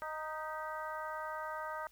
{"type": "harmonic tone with a mistuned harmonic", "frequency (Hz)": 310.6, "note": "D#4", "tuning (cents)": -3, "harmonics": [2, 3, 4, 5, 6], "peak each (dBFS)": [-44, -43, -43, -46, -52], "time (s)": [0.02, 1.87], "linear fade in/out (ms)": 0, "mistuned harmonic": 6, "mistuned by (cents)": 67, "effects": ["added 50 Hz sine -67 dBFS peak until 1.91 s", "white hiss -67 dBFS RMS until 1.91 s"]}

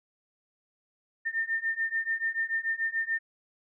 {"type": "beating tone pair", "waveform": "sine", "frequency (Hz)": [1806, 1812.9], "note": ["A6", "A#6"], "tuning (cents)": [45, -49], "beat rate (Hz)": 6.9, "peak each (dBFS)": [-31, -30], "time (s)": [1.25, 3.19], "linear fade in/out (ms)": 20, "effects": []}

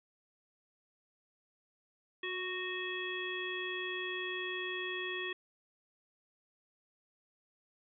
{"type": "harmonic tone with a mistuned harmonic", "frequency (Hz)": 370, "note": "F#4", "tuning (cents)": 0, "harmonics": [1, 3, 5, 7, 9], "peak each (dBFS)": [-41, -47, -40, -43, -43], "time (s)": [2.23, 5.33], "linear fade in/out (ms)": 5, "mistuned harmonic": 1, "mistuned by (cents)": -20, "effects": []}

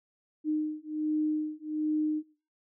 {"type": "beating tone pair", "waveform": "sine", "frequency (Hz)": [306, 307.3], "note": ["D#4", "D#4"], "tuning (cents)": [-29, -21], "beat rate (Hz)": 1.3, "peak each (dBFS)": -31, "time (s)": [0.44, 2.23], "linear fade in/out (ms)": 50, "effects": ["noise-tail reverb RT60 0.4 s tail -21 dB re dry"]}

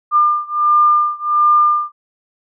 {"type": "beating tone pair", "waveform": "sine", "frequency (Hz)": [1200, 1201.4], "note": ["D6", "D6"], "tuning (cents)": [37, 39], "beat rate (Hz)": 1.4, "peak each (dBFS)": [-13, -14], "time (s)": [0.11, 1.92], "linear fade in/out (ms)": 50, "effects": []}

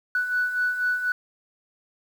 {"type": "beating tone pair", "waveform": "sine", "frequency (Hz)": [1480, 1484.1], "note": ["F#6", "F#6"], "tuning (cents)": [0, 5], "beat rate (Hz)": 4.1, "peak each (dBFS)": [-29, -22], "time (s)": [0.15, 1.12], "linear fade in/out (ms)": 2, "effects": ["tanh soft clip ceiling -16 dBFS", "8-bit"]}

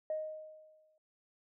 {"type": "tone with exponential decay", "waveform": "sine", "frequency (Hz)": 622.3, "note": "D#5", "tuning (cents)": 0, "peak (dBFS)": -31, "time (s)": [0.1, 0.98], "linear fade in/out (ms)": 2, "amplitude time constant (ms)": 190, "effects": ["tanh soft clip ceiling -27 dBFS"]}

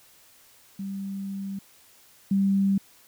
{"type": "tone pair in turn", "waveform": "sine", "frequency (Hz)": [196, 196], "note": ["G3", "G3"], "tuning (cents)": [0, 0], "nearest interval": "unison", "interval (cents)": 0, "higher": "neither", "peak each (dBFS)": [-30, -19], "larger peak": "second", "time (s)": [[0.79, 1.59], [2.31, 2.78]], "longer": "first", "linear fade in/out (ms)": 5, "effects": ["white hiss -56 dBFS RMS until 3.07 s"]}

